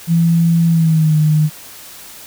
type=tone with pitch glide; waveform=sine; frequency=167.2 to 153.32 Hz; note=E3 to D#3; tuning=+25 to -25 cents; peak=-9 dBFS; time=0.07-1.5 s; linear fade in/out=50 ms; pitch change=-150 cents; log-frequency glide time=0.67-1.17 s; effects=white hiss -36 dBFS RMS until 2.26 s